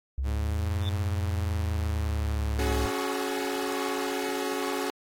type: exponential two-way sweep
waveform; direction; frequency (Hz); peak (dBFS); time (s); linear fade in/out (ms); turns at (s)
sine; up then down; 65.41 to 92.5 to 65.9; -26; 0.18-2.86; 0; 0.91
type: tone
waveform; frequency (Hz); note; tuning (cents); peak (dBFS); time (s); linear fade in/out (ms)
sawtooth; 106.7; G#2; +47; -29; 0.23-2.92; 50
type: tone with exponential growth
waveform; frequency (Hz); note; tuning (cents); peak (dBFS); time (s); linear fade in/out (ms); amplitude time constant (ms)
sine; 3533; A7; +6; -32; 0.75-0.89; 1; 29
type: chord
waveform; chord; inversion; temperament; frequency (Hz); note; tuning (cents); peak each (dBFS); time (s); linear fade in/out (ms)
sawtooth; C# suspended fourth; none; equal with one note detuned; 277.2 / 370 / 425; C#4 / F#4 / G#4; 0 / 0 / +40; -29 / -29 / -29; 2.59-4.9; 0
effects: AAC 48 kbps